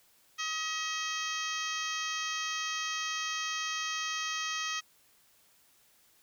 harmonic tone with a mistuned harmonic, 638 Hz, D#5, 43 cents sharp, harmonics 2 / 3 / 4 / 5 / 6 / 7 / 8 / 9 / 10, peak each -38 / -39 / -40 / -39 / -47 / -46 / -45 / -44 / -42 dBFS, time 0.38-4.81 s, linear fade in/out 20 ms, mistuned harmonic 2, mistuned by -17 cents, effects white hiss -65 dBFS RMS until 6.22 s

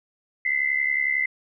sine tone pair together, 2009 / 2080 Hz, B6 / C7, +29 / -11 cents, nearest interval minor second, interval 60 cents, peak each -24 / -23 dBFS, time 0.45-1.26 s, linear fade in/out 5 ms, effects none

